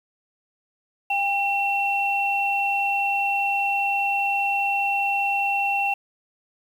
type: tone pair together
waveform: sine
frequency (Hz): 797.4 / 2715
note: G5 / F7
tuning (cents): +29 / -50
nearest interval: octave + major sixth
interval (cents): 2121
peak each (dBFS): -23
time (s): 1.1-5.94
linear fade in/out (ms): 5
effects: 8-bit